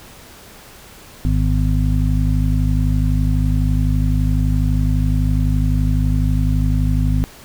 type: harmonic tone with a mistuned harmonic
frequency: 51.91 Hz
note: G#1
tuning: in tune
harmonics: 1 / 2 / 3 / 5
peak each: -16 / -19 / -21 / -23 dBFS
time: 1.25-7.24 s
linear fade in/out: 0 ms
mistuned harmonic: 5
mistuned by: -60 cents
effects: pink hiss -41 dBFS RMS until 7.44 s